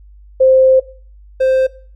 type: tone pair in turn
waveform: sine / triangle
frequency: 523.3 / 523.3 Hz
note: C5 / C5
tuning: 0 / 0 cents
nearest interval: unison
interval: 0 cents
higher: neither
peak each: -6 / -8 dBFS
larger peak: first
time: 0.4-0.8 / 1.4-1.67 s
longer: first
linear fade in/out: 10 ms
effects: noise-tail reverb RT60 0.4 s tail -18 dB re dry + added 50 Hz sine -38 dBFS peak until 1.95 s